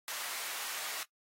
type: high-pass noise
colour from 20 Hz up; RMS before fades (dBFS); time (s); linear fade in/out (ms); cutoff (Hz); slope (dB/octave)
pink; -40; 0.08-1.03; 0; 1100; 12
effects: noise-tail reverb RT60 0.1 s tail -19 dB re dry + AAC 48 kbps